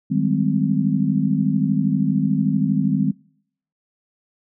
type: chord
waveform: sine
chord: Ab major seventh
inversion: second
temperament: just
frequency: 155.74 / 194.67 / 207.7 / 259.6 Hz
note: Eb3 / G3 / Ab3 / C4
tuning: +2 / -12 / 0 / -13 cents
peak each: -22 dBFS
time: 0.1-3.12 s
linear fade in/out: 20 ms
effects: noise-tail reverb RT60 0.7 s tail -25 dB re dry